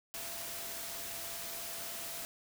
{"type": "tone in noise", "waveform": "sine", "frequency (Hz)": 674, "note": "E5", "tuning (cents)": 38, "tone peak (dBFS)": -52, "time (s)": [0.14, 2.25], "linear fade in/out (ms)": 0, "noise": "white", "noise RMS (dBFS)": -42, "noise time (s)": [0.14, 2.25], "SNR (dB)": -13, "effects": []}